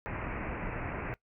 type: low-pass noise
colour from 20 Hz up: pink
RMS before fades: -37 dBFS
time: 0.06-1.14 s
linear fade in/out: 0 ms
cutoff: 2600 Hz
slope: 96 dB/octave
effects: noise-tail reverb RT60 0.1 s tail -19 dB re dry

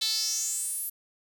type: tone with high-pass filter sweep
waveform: sawtooth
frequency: 440 Hz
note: A4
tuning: in tune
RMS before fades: -30 dBFS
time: 0.01-0.9 s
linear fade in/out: 10 ms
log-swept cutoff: 3900 to 12000 Hz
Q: 5.6
effects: none

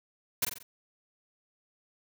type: noise with echo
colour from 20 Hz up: white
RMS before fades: -27 dBFS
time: 0.42-0.45 s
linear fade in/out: 5 ms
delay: 45 ms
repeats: 4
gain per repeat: -6 dB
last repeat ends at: 0.63 s
effects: none

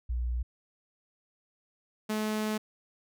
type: tone pair in turn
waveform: sine / sawtooth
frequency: 60.3 / 214.9 Hz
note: B1 / A3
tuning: -41 / -41 cents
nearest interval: octave + minor seventh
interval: 2200 cents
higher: second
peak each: -28 / -25 dBFS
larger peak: second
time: 0.09-0.43 / 2.09-2.58 s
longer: second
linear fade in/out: 10 ms
effects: none

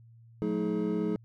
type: tone cluster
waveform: triangle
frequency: 180.3 / 217.3 / 316.9 / 423.5 Hz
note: F#3 / A3 / D#4 / G#4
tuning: -45 / -21 / +32 / +34 cents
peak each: -31 dBFS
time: 0.42-1.16 s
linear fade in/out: 0 ms
effects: added 115 Hz sine -52 dBFS peak until 1.24 s

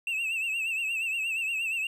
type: tone with vibrato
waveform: triangle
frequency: 2664 Hz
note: E7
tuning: 18 cents sharp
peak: -26 dBFS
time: 0.07-1.87 s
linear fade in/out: 2 ms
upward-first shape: triangle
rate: 8.5 Hz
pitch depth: 95 cents each way
effects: none

